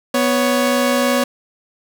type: tone pair together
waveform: sawtooth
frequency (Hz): 246.9 / 556.7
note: B3 / C#5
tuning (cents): 0 / +7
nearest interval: octave + major second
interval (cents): 1407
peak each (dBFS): -13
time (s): 0.14-1.24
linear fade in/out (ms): 5
effects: none